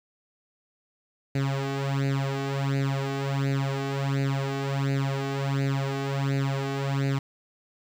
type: tone with flanger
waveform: sawtooth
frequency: 137.3 Hz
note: C#3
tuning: 16 cents flat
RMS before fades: -27 dBFS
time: 1.35-7.19 s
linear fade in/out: 5 ms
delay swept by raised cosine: 0.45 to 2.65 ms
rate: 1.4 Hz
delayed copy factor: +0.85
effects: low-pass 5000 Hz 12 dB/octave + 9-bit